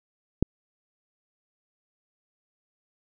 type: click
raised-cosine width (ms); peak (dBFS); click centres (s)
3; -7; 0.426
effects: none